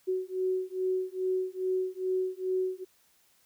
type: beating tone pair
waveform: sine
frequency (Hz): 371.3 / 373.7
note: F#4 / F#4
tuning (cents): +6 / +17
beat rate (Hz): 2.4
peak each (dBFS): -31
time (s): 0.07-2.85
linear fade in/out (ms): 20
effects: white hiss -66 dBFS RMS until 3.45 s

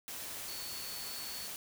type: tone in noise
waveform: sine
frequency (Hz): 4435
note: C#8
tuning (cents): 0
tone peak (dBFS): -45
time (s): 0.48-1.47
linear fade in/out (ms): 0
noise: white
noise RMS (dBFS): -43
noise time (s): 0.08-1.56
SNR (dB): -5
effects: none

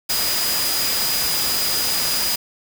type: tone in noise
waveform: sine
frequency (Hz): 4933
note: D#8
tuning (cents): -16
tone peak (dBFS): -23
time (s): 0.09-2.36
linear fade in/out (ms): 10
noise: white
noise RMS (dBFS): -22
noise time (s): 0.09-2.36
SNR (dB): -4
effects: none

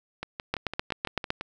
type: two click trains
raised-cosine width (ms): 0.3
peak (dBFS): -17 / -10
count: 8 / 7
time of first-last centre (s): 0.23-1.41 / 0.54-1.304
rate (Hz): 5.93 / 7.85
effects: none

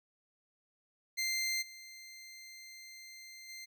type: tone with level steps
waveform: 20% pulse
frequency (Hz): 2088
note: C7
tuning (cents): -4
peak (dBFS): -27 / -44 / -40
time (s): 1.17-3.66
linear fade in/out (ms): 20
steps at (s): 1.61 / 3.48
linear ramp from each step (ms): 20
effects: none

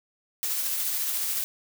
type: noise with tremolo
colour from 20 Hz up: blue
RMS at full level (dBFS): -27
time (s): 0.43-1.44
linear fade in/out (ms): 0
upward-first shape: triangle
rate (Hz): 14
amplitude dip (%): 30
effects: none

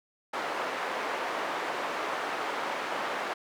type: band-pass noise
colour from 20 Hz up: white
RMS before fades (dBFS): -33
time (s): 0.33-3.34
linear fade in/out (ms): 10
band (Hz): 430 to 1300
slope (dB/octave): 12
effects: none

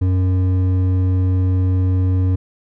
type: tone with hard clipping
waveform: sine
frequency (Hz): 92.5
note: F#2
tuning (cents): 0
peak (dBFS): -15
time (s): 0.01-2.36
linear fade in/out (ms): 10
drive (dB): 8
effects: none

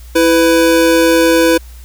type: tone pair together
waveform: square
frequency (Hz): 329.6 / 499.6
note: E4 / B4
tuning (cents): 0 / +20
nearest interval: perfect fifth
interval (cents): 720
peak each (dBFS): -11 / -11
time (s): 0.15-1.58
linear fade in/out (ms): 10
effects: added 60 Hz sine -31 dBFS peak until 1.84 s + white hiss -44 dBFS RMS until 1.84 s

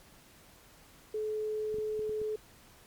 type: tone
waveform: sine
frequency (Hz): 429.6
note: A4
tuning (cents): -41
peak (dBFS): -31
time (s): 1.14-2.36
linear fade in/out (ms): 5
type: clicks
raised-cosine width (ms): 3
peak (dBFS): -33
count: 5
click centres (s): 1.743 / 1.785 / 1.993 / 2.094 / 2.216
effects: pink hiss -58 dBFS RMS until 2.86 s + MP3 96 kbps

